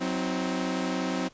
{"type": "chord", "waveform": "sawtooth", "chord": "C diminished", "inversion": "second", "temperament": "equal with one note detuned", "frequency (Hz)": [185, 261.6, 318.6], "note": ["Gb3", "C4", "Eb4"], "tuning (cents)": [0, 0, 41], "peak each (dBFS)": [-28, -26, -30], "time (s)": [0, 1.29], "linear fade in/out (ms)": 20, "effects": ["pink hiss -57 dBFS RMS until 1.33 s", "resampled to 16000 Hz"]}